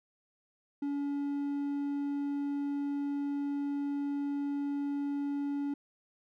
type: tone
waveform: triangle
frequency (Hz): 284.2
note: C#4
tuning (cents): +43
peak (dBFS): -29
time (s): 0.82-5.74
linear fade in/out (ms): 5
effects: none